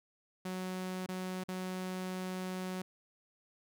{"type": "tone with dropouts", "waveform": "sawtooth", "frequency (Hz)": 185, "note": "F#3", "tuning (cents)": 0, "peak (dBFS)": -33, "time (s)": [0.45, 2.82], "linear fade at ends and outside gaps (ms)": 5, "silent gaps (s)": [[1.063, 1.087], [1.438, 1.485]], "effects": []}